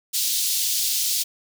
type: high-pass noise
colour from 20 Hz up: pink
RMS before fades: -23 dBFS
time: 0.13-1.24 s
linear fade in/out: 20 ms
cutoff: 3700 Hz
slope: 24 dB/octave
effects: none